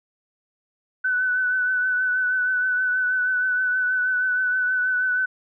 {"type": "tone with vibrato", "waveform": "sine", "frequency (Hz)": 1500, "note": "F#6", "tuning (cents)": 23, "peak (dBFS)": -19, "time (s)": [1.04, 5.26], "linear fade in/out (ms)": 10, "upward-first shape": "triangle", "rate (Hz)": 6.3, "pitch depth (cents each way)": 33, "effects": []}